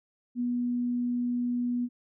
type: tone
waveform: sine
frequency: 243.6 Hz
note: B3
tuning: 24 cents flat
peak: -26 dBFS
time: 0.35-1.89 s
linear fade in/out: 50 ms
effects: none